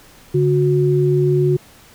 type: tone pair together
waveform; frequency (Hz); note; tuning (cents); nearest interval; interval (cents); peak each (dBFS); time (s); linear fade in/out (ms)
sine; 143.24 / 364.5; D3 / F#4; -43 / -26; octave + major third; 1617; -15; 0.34-1.57; 10
effects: pink hiss -46 dBFS RMS until 1.94 s